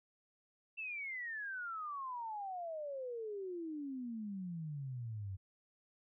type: exponential sweep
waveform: sine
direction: down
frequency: 2700 to 92.5 Hz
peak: -40 dBFS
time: 0.77-5.37 s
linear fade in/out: 20 ms
effects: none